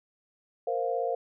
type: chord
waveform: sine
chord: Bb suspended second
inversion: none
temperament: equal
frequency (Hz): 466.2 / 523.3 / 698.5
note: Bb4 / C5 / F5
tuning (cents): 0 / 0 / 0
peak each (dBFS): -31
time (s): 0.67-1.15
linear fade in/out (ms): 5
effects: none